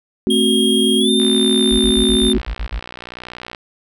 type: chord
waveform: sine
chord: F# diminished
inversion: first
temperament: equal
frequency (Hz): 220 / 261.6 / 370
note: A3 / C4 / F#4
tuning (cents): 0 / 0 / 0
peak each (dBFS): -17 / -18 / -18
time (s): 0.27-2.38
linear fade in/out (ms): 0
type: tone with pitch glide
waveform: square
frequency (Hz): 3250 to 3606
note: G#7 to A7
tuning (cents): -38 to +42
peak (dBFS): -17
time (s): 0.3-2.33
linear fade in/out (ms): 5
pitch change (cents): +180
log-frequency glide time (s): 0.98-1.1
type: click train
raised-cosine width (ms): 0.3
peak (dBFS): -15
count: 144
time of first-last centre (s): 1.2-3.548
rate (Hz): 60.9
type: tone bursts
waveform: triangle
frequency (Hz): 51.91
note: G#1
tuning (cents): 0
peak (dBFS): -17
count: 9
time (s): 1.71-2.795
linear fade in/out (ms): 10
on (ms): 77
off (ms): 49
effects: none